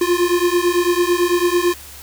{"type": "beating tone pair", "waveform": "square", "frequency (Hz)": [347.2, 356.2], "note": ["F4", "F4"], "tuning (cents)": [-10, 34], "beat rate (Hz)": 9, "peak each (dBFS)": [-18, -18], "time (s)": [0.01, 1.74], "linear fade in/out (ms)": 5, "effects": ["added 72 Hz sine -43 dBFS peak until 2.02 s", "white hiss -38 dBFS RMS until 2.02 s"]}